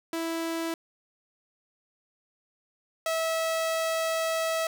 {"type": "tone pair in turn", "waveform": "sawtooth", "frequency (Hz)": [329.6, 649.7], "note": ["E4", "E5"], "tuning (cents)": [0, -25], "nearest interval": "octave", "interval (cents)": 1175, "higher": "second", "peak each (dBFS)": [-25, -22], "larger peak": "second", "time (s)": [[0.13, 0.74], [3.06, 4.67]], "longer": "second", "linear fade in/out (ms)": 2, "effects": []}